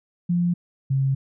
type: tone pair in turn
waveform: sine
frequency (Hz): 174.61 / 135.09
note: F3 / C#3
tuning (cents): 0 / -44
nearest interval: major third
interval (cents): 444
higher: first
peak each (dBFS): -18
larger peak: neither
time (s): 0.29-0.54 / 0.9-1.15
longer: neither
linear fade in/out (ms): 10
effects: none